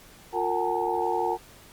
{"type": "tone cluster", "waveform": "sine", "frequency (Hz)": [355.7, 457.6, 755, 842, 913], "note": ["F4", "A#4", "F#5", "G#5", "A#5"], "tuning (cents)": [32, -32, 35, 24, -36], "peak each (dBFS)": -30, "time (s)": [0.32, 1.38], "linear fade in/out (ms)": 50, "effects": ["pink hiss -51 dBFS RMS until 1.72 s", "Opus 48 kbps"]}